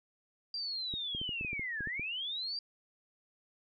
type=linear two-way sweep; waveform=sine; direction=down then up; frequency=4771 to 1604 to 4771 Hz; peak=-35 dBFS; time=0.54-2.59 s; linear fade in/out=2 ms; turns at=1.83 s
type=clicks; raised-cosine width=3 ms; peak=-30 dBFS; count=11; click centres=0.939 / 1.149 / 1.215 / 1.292 / 1.411 / 1.448 / 1.531 / 1.595 / 1.807 / 1.873 / 1.996 s
effects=none